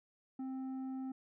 sine tone with tanh clipping, 262.8 Hz, C4, 8 cents sharp, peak -40 dBFS, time 0.39-1.12 s, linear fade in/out 5 ms, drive 7 dB, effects none

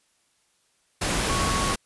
sine tone in noise, 1108.7 Hz, C#6, in tune, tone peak -27 dBFS, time 1.29-1.74 s, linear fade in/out 10 ms, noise pink, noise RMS -25 dBFS, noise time 1.01-1.76 s, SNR -5 dB, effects white hiss -67 dBFS RMS until 1.85 s + resampled to 24000 Hz

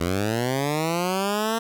10% pulse linear sweep, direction up, 82.41 to 230 Hz, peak -14 dBFS, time 0-1.59 s, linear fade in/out 10 ms, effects none

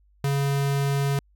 square tone, 139.8 Hz, C#3, 15 cents sharp, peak -22 dBFS, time 0.24-1.19 s, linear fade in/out 2 ms, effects added 50 Hz sine -57 dBFS peak until 1.35 s

